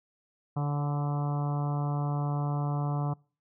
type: harmonic tone with a mistuned harmonic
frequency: 145.2 Hz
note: D3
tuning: 19 cents flat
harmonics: 1 / 2 / 3 / 4 / 5 / 6 / 7 / 8 / 9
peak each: -27 / -39 / -44 / -44 / -39 / -44 / -43 / -45 / -49 dBFS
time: 0.56-3.14 s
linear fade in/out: 10 ms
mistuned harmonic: 4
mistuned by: -17 cents
effects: noise-tail reverb RT60 0.4 s tail -26 dB re dry